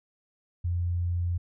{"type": "tone", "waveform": "sine", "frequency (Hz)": 87.31, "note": "F2", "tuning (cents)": 0, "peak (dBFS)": -25, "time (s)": [0.64, 1.38], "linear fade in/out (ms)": 10, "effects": []}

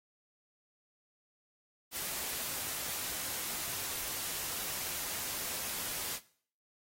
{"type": "noise", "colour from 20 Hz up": "white", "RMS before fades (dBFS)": -38, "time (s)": [1.91, 6.2], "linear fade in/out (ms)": 50, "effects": ["noise-tail reverb RT60 0.5 s tail -18 dB re dry", "AAC 48 kbps"]}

